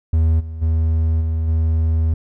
triangle tone with level steps, 80.4 Hz, E2, 43 cents flat, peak -10 / -24 / -12 / -15 / -12 dBFS, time 0.13-2.14 s, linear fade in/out 5 ms, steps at 0.39 / 0.61 / 1.2 / 1.47 s, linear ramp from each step 20 ms, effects none

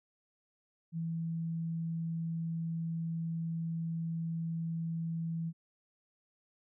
sine tone, 164.81 Hz, E3, in tune, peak -33 dBFS, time 0.92-5.53 s, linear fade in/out 50 ms, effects none

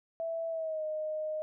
sine tone with pitch glide, 659.3 to 618.7 Hz, E5 to D#5, 0 to -10 cents, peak -32 dBFS, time 0.2-1.42 s, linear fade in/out 0 ms, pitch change -110 cents, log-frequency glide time 0.49-0.84 s, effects none

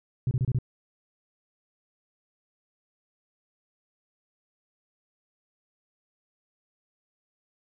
sine tone bursts, 126.6 Hz, B2, 43 cents sharp, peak -20 dBFS, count 5, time 0.27-0.587 s, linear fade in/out 2 ms, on 41 ms, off 28 ms, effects tanh soft clip ceiling -19 dBFS

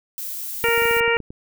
violet noise, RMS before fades -30 dBFS, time 0.18-1 s, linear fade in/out 0 ms
clicks, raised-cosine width 3 ms, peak -24 dBFS, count 12, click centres 0.639 / 0.686 / 0.778 / 0.82 / 0.855 / 0.911 / 0.967 / 1.009 / 1.079 / 1.167 / 1.203 / 1.305 s
harmonic tone, 465.5 Hz, A#4, 2 cents flat, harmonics 1 / 2 / 3 / 4 / 5 / 6, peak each -20 / -26 / -25 / -24 / -23 / -27 dBFS, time 0.64-1.17 s, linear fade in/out 0 ms
effects none

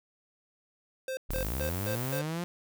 square tone bursts, 523.3 Hz, C5, in tune, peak -33 dBFS, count 5, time 1.08-2.215 s, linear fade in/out 2 ms, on 91 ms, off 170 ms
sawtooth linear sweep, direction up, 30.87 to 178.1 Hz, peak -28 dBFS, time 1.29-2.44 s, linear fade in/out 0 ms
violet noise, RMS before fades -40 dBFS, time 1.31-2.19 s, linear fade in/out 0 ms
effects none

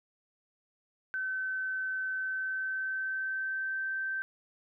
sine tone with pitch glide, 1529 to 1554.8 Hz, G6 to G6, -44 to -15 cents, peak -31 dBFS, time 1.14-4.22 s, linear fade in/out 0 ms, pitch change +29 cents, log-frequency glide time 2.08-3.87 s, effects none

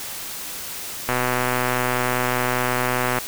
click train, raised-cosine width 0.5 ms, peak -6 dBFS, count 263, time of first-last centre 1.09-3.186 s, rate 125 Hz, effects white hiss -32 dBFS RMS until 3.27 s

